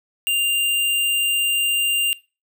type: tone with sample-and-hold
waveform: sine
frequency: 2794 Hz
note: F7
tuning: in tune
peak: -17 dBFS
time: 0.27-2.13 s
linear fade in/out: 0 ms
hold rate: 11025 Hz
effects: noise-tail reverb RT60 0.3 s tail -21 dB re dry